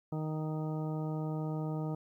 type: harmonic tone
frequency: 155.56 Hz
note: D#3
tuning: in tune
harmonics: 1 / 2 / 3 / 4 / 5 / 6 / 8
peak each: -34 / -40 / -44 / -46 / -48 / -50 / -52 dBFS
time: 0.12-1.95 s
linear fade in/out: 5 ms
effects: 12-bit